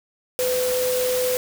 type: tone in noise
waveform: sine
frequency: 503 Hz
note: B4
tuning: 32 cents sharp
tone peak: -20 dBFS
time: 0.39-1.37 s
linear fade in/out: 0 ms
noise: white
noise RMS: -28 dBFS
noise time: 0.39-1.37 s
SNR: +5 dB
effects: none